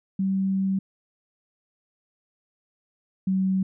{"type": "tone pair in turn", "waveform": "sine", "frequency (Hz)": [192.4, 189.64], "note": ["G3", "F#3"], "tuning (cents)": [-32, 43], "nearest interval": "unison", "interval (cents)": 25, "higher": "first", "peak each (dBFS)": [-21, -20], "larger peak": "second", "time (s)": [[0.19, 0.79], [3.27, 3.63]], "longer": "first", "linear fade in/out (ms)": 5, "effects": []}